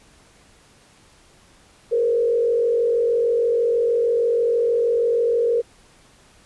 sine tone with frequency modulation, 469.3 Hz, A#4, 12 cents sharp, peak -16 dBFS, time 1.91-5.62 s, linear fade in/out 20 ms, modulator 46.3 Hz, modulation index 0.72, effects pink hiss -53 dBFS RMS until 6.45 s + resampled to 24000 Hz

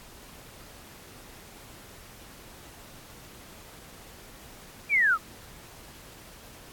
sine linear sweep, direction down, 2435 to 1200 Hz, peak -19 dBFS, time 4.89-5.18 s, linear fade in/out 50 ms, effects pink hiss -49 dBFS RMS until 6.72 s + AAC 64 kbps

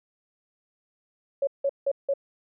sine tone bursts, 555 Hz, C#5, 2 cents sharp, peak -21 dBFS, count 4, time 1.42-2.138 s, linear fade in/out 5 ms, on 52 ms, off 170 ms, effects none

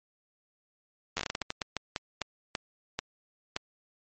slowing click train, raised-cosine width 0.2 ms, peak -13 dBFS, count 17, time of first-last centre 1.17-3.564 s, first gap 10 ms, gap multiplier 1.31, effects MP3 32 kbps

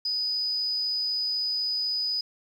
sine tone with amplitude modulation, 4978 Hz, D#8, in tune, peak -24 dBFS, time 0.05-2.21 s, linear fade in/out 5 ms, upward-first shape sine, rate 264 Hz, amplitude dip 25%, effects 9-bit

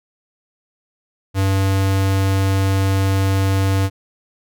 square tone, 96.8 Hz, G2, 21 cents flat, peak -15 dBFS, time 1.34-3.9 s, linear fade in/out 50 ms, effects none

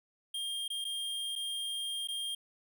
square tone with dropouts, 3211 Hz, G7, 41 cents sharp, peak -35 dBFS, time 0.34-2.35 s, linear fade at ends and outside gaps 5 ms, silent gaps 0.68-0.701 / 0.844-0.849 / 1.355-1.359 / 2.074-2.085 s, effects none

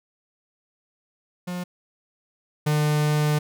45% pulse tone pair in turn, 178.6 / 150.18 Hz, F3 / D3, +39 / +39 cents, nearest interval minor third, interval 300 cents, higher first, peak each -28 / -19 dBFS, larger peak second, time 1.47-1.64 / 2.66-3.39 s, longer second, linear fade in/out 10 ms, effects none

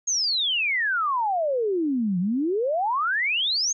sine exponential two-way sweep, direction down then up, 6645 to 171.7 to 6645 Hz, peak -21 dBFS, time 0.07-3.73 s, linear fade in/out 10 ms, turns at 2.19 s, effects none

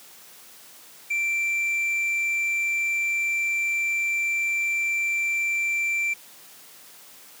sine tone with tanh clipping, 2349 Hz, D7, in tune, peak -23 dBFS, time 1.1-6.14 s, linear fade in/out 10 ms, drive 4 dB, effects white hiss -48 dBFS RMS until 7.4 s + high-pass 150 Hz 12 dB/octave

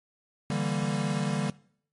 square chord, E half-diminished seventh, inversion third, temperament equal, 146.83 / 164.81 / 196 / 233.1 Hz, D3 / E3 / G3 / Bb3, 0 / 0 / 0 / 0 cents, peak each -31 / -35 / -32 / -35 dBFS, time 0.5-1.5 s, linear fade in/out 2 ms, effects noise-tail reverb RT60 0.6 s tail -22 dB re dry + MP3 48 kbps

